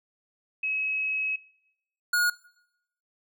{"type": "tone pair in turn", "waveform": ["sine", "square"], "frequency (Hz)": [2562, 1442], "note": ["E7", "F#6"], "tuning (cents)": [-50, -45], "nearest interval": "minor seventh", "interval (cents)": 995, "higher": "first", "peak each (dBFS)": [-26, -22], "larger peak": "second", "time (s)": [[0.63, 1.36], [2.13, 2.3]], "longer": "first", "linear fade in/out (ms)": 5, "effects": ["noise-tail reverb RT60 0.8 s tail -22 dB re dry"]}